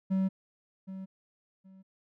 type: tone with echo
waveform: triangle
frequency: 190.5 Hz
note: G3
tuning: 49 cents flat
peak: -23 dBFS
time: 0.1-0.29 s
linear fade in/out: 20 ms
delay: 770 ms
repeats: 2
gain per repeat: -13 dB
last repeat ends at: 1.83 s
effects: none